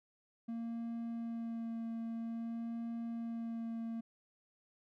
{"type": "tone with vibrato", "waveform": "triangle", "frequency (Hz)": 230, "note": "A#3", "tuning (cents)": -23, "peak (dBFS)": -36, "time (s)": [0.48, 4.01], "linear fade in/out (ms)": 10, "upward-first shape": "sine", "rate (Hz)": 0.51, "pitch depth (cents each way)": 13, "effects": []}